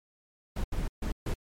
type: noise bursts at uneven times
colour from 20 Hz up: brown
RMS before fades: -30 dBFS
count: 4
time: 0.56-0.64 / 0.72-0.88 / 1.02-1.12 / 1.26-1.34 s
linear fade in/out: 5 ms
effects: MP3 64 kbps